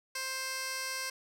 15% pulse tone with band-pass filter, 525 Hz, C5, 6 cents sharp, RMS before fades -37 dBFS, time 0.15-1.1 s, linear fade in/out 5 ms, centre 5700 Hz, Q 0.7, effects none

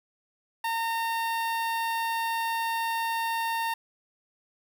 sawtooth tone with notch filter, 914 Hz, A#5, 34 cents flat, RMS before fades -29 dBFS, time 0.64-3.74 s, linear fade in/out 5 ms, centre 6800 Hz, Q 1, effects 9-bit

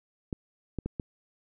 clicks, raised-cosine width 3 ms, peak -19 dBFS, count 4, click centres 0.328 / 0.787 / 0.86 / 0.998 s, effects none

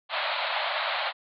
pink band-pass noise, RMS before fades -29 dBFS, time 0.09-1.13 s, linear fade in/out 50 ms, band 570 to 4300 Hz, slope 96 dB/octave, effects none

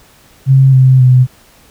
sine tone with pitch steps, 134 / 130.56 / 127.21 Hz, C3 / C3 / C3, +42 / -3 / -48 cents, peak -3 dBFS, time 0.46-1.27 s, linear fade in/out 50 ms, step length 270 ms, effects pink hiss -45 dBFS RMS until 1.7 s

